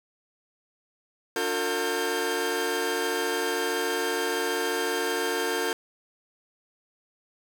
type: tone cluster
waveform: sawtooth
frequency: 292.5 / 358.6 / 453.6 / 1591 Hz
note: D4 / F4 / A#4 / G6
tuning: -7 / +46 / -47 / +25 cents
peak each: -32 / -27 / -25 / -28 dBFS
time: 1.36-5.73 s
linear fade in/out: 2 ms
effects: none